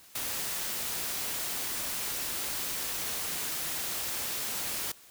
white noise, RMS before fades -34 dBFS, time 0.15-4.92 s, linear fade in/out 5 ms, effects white hiss -55 dBFS RMS until 5.1 s

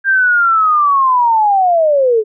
sine linear sweep, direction down, 1600 to 416.4 Hz, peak -8 dBFS, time 0.04-2.24 s, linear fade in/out 50 ms, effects none

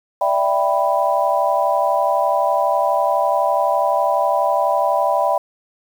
sine chord, E minor seventh, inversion third, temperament equal, 587.3 / 659.3 / 784 / 987.8 Hz, D5 / E5 / G5 / B5, 0 / 0 / 0 / 0 cents, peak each -20 dBFS, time 0.21-5.38 s, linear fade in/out 5 ms, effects 7-bit

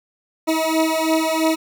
20% pulse beating tone pair, 318.4 / 321.4 Hz, D#4 / E4, +40 / -44 cents, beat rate 3 Hz, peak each -15 dBFS, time 0.47-1.56 s, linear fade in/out 20 ms, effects none

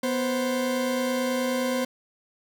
40% pulse tone pair together, 246.9 / 523.2 Hz, B3 / C5, 0 / 0 cents, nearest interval octave + minor second, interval 1300 cents, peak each -26 / -26 dBFS, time 0.03-1.85 s, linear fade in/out 5 ms, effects none

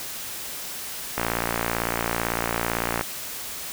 click train, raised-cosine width 0.5 ms, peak -8 dBFS, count 107, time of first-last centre 1.18-3.011 s, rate 57.9 Hz, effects white hiss -34 dBFS RMS until 3.72 s

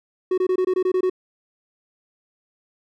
triangle tone bursts, 370 Hz, F#4, in tune, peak -15 dBFS, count 9, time 0.31-1.098 s, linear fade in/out 5 ms, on 68 ms, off 22 ms, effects none

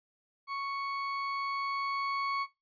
35% pulse tone with level ramp, 1108.7 Hz, C#6, in tune, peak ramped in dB -32 to -28 dBFS, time 0.47-2.47 s, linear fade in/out 50 ms, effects noise-tail reverb RT60 0.2 s tail -18 dB re dry + resampled to 11025 Hz

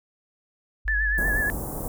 sine tone, 49 Hz, G1, in tune, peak -25 dBFS, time 0.85-1.42 s, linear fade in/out 10 ms
sine tone with vibrato, 1715 Hz, A6, 45 cents flat, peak -22 dBFS, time 0.88-1.5 s, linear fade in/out 0 ms, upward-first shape sine, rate 8.3 Hz, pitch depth 53 cents each way
pink band-stop noise, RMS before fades -31 dBFS, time 1.18-1.88 s, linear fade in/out 0 ms, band 940 to 9300 Hz, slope 24 dB/octave
effects none

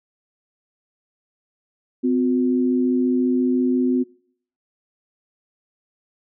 sine tone pair together, 255.1 / 360.8 Hz, C4 / F#4, -44 / -44 cents, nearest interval tritone, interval 600 cents, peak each -17 / -23 dBFS, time 2.03-4.04 s, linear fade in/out 20 ms, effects noise-tail reverb RT60 0.6 s tail -24 dB re dry

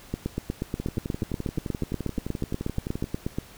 two click trains, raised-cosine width 3 ms, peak -17 / -14 dBFS, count 27 / 28, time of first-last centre 0.8-3.041 / 0.14-3.385 s, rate 11.6 / 8.32 Hz, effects pink hiss -49 dBFS RMS until 3.57 s

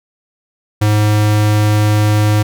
square tone, 105.6 Hz, G#2, 29 cents sharp, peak -10 dBFS, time 0.81-2.43 s, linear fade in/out 10 ms, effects none

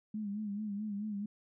sine tone with vibrato, 207.7 Hz, G#3, in tune, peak -35 dBFS, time 0.14-1.26 s, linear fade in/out 5 ms, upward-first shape sine, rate 4.6 Hz, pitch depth 71 cents each way, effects none

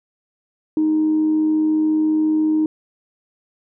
sine tone with amplitude modulation, 311.1 Hz, D#4, in tune, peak -12 dBFS, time 0.77-2.66 s, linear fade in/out 2 ms, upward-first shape sine, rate 94.3 Hz, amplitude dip 30%, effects tanh soft clip ceiling -10 dBFS

